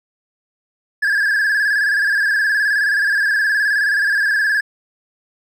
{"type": "tone with vibrato", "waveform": "triangle", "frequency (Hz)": 1661.2, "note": "G#6", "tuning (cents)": 0, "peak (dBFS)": -12, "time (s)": [1.02, 4.61], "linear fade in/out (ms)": 10, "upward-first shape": "square", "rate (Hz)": 19, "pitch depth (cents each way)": 55, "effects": []}